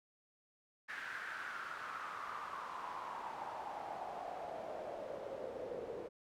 pink noise with band-pass filter sweep, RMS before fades -45 dBFS, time 0.88-6.09 s, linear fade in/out 20 ms, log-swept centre 1700 to 450 Hz, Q 5.1, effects none

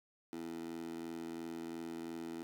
15% pulse tone with high-pass filter, 82.9 Hz, E2, 10 cents sharp, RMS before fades -44 dBFS, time 0.33-2.43 s, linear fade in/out 0 ms, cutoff 300 Hz, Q 3.7, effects none

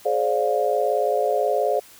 sine chord, D half-diminished seventh, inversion second, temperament just, 422.9 / 528.6 / 587.3 / 704.8 Hz, Ab4 / C5 / D5 / F5, +31 / +18 / 0 / +16 cents, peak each -24 dBFS, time 0.05-1.8 s, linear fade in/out 10 ms, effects white hiss -48 dBFS RMS until 1.99 s

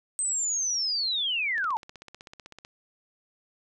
sine linear sweep, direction down, 8330 to 837 Hz, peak -25 dBFS, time 0.19-1.77 s, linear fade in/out 0 ms
click train, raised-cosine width 0.2 ms, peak -27 dBFS, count 18, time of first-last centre 1.58-2.649 s, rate 15.9 Hz
effects none

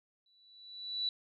sine tone with exponential growth, 3951 Hz, B7, in tune, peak -29 dBFS, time 0.26-1.09 s, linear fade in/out 2 ms, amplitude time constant 180 ms, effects none

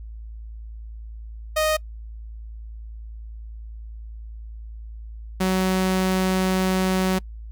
sawtooth tone pair in turn, 621 / 187.09 Hz, D#5 / F#3, -3 / +19 cents, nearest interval octave + major sixth, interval 2078 cents, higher first, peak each -15 dBFS, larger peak neither, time 1.56-1.77 / 5.4-7.19 s, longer second, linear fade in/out 10 ms, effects noise-tail reverb RT60 0.1 s tail -25 dB re dry + added 55 Hz sine -34 dBFS peak until 7.51 s

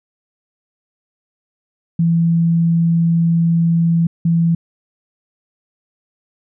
sine tone pair in turn, 167.2 / 167.2 Hz, E3 / E3, +25 / +25 cents, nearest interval unison, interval 0 cents, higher neither, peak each -11 dBFS, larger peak neither, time 1.99-4.07 / 4.25-4.55 s, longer first, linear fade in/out 5 ms, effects none

